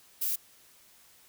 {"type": "noise", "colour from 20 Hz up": "violet", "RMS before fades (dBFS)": -30, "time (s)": [0.21, 0.36], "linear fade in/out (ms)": 10, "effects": ["white hiss -59 dBFS RMS until 1.28 s"]}